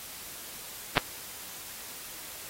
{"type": "clicks", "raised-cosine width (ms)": 0.3, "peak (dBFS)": -5, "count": 2, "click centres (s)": [0.971, 0.978], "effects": ["white hiss -43 dBFS RMS until 2.49 s", "AAC 48 kbps"]}